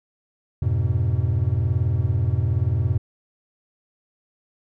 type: chord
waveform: triangle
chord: F diminished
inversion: none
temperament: just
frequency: 87.31 / 104.77 / 125.72 Hz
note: F2 / Ab2 / Cb3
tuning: 0 / +16 / +31 cents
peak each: -21 dBFS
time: 0.62-2.98 s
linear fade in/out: 5 ms
effects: none